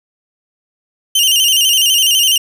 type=tone with vibrato; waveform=sawtooth; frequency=2960 Hz; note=F#7; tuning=in tune; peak=-6 dBFS; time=1.15-2.38 s; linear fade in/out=5 ms; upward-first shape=square; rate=12 Hz; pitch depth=70 cents each way; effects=none